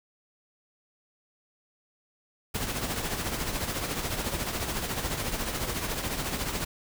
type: noise with tremolo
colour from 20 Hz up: pink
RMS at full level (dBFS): -29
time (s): 2.54-6.65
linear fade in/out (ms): 10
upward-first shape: triangle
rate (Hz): 14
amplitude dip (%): 60
effects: none